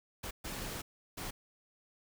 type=noise bursts at uneven times; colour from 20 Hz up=pink; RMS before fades=-41 dBFS; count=3; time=0.23-0.31 / 0.44-0.82 / 1.17-1.31 s; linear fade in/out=10 ms; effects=none